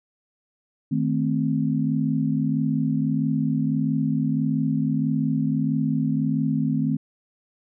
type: chord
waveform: sine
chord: A diminished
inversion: second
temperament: equal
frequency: 155.56 / 220 / 261.6 Hz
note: Eb3 / A3 / C4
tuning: 0 / 0 / 0 cents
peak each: -24 / -25 / -24 dBFS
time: 0.91-6.97 s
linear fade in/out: 10 ms
effects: none